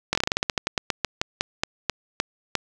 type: slowing click train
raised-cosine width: 0.2 ms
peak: -4 dBFS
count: 21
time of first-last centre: 0.13-2.553 s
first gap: 21 ms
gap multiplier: 1.16
effects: none